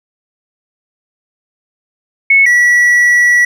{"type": "tone pair in turn", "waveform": ["sine", "triangle"], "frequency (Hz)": [2200, 1942.2], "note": ["C#7", "B6"], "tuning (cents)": [-14, -29], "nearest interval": "major second", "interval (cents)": 215, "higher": "first", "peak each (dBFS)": -4, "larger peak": "neither", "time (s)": [[2.3, 2.46], [2.46, 3.45]], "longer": "second", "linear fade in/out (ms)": 5, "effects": []}